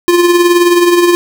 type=tone with tremolo; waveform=square; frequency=349.2 Hz; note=F4; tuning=in tune; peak=-4 dBFS; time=0.08-1.15 s; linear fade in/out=0 ms; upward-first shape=triangle; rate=19 Hz; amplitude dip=55%; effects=none